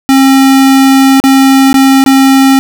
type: tone with dropouts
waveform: square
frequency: 268.8 Hz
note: C4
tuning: 47 cents sharp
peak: -3 dBFS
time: 0.09-2.59 s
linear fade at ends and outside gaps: 0 ms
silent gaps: 1.201-1.239 / 1.729-1.742 / 2.04-2.062 s
effects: none